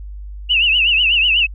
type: tone with vibrato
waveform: sine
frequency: 2770 Hz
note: F7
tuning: 15 cents flat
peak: -11 dBFS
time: 0.49-1.47 s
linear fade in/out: 20 ms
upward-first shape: triangle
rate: 8.1 Hz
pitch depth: 160 cents each way
effects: added 50 Hz sine -28 dBFS peak until 1.54 s